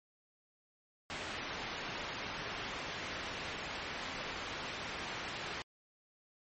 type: low-pass noise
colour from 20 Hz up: white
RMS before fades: -42 dBFS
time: 1.1-5.62 s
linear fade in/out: 0 ms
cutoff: 2700 Hz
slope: 12 dB/octave
effects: MP3 32 kbps